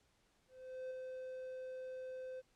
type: tone with ADSR envelope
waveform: triangle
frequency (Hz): 515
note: C5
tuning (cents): -28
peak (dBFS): -39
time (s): 0.48-2.42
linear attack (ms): 430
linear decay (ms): 4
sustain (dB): -3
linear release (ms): 31
effects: pink hiss -75 dBFS RMS until 2.55 s + low-pass 9000 Hz 12 dB/octave